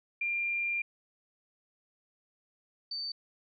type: tone pair in turn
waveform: sine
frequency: 2390 / 4572 Hz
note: D7 / D8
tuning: +30 / -47 cents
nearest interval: major seventh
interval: 1123 cents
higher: second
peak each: -29 / -34 dBFS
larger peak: first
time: 0.21-0.82 / 2.91-3.12 s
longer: first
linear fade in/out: 5 ms
effects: none